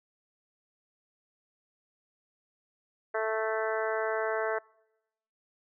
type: harmonic tone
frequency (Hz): 220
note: A3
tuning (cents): 0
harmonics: 2 / 3 / 4 / 5 / 6 / 7 / 8 / 9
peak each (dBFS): -32 / -32 / -38 / -39 / -39 / -37 / -40 / -43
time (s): 3.14-4.59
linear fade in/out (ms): 10
effects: noise-tail reverb RT60 0.9 s tail -26 dB re dry